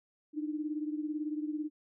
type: beating tone pair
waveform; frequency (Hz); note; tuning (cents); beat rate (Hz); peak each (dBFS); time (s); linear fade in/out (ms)
sine; 300 / 318; D4 / D#4; +37 / +38; 18; -34 / -39; 0.33-1.7; 50
effects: none